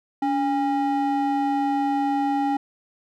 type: ring-modulated tone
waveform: triangle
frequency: 548 Hz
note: C#5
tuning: 20 cents flat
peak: -15 dBFS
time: 0.22-2.57 s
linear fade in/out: 5 ms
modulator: 263 Hz
effects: none